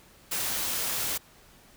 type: noise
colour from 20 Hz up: white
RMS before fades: -30 dBFS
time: 0.31-1.18 s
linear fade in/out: 10 ms
effects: pink hiss -56 dBFS RMS until 1.76 s